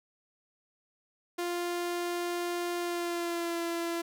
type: tone with pitch glide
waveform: sawtooth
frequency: 349.2 to 338.5 Hz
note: F4 to E4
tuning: 0 to +46 cents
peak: -27 dBFS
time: 1.38-4.02 s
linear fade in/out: 10 ms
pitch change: -54 cents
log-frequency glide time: 2.79-3.6 s
effects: none